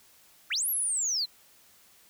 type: linear two-way sweep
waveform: sine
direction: up then down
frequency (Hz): 1100 to 11840 to 3949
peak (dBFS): -25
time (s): 0.5-1.26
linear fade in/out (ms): 20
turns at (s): 0.69
effects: tanh soft clip ceiling -22 dBFS + white hiss -59 dBFS RMS until 2.09 s